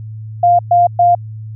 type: tone bursts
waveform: sine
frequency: 700 Hz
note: F5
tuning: 4 cents sharp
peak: -6 dBFS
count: 3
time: 0.43-1.15 s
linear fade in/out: 5 ms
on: 160 ms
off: 120 ms
effects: added 109 Hz sine -25 dBFS peak until 1.55 s